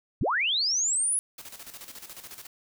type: linear sweep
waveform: sine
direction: up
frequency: 42.97 to 10548 Hz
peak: -23 dBFS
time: 0.21-1.19 s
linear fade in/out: 0 ms
type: noise with tremolo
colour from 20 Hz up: white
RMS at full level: -42 dBFS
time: 1.38-2.47 s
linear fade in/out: 5 ms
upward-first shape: square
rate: 14 Hz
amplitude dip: 65%
effects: none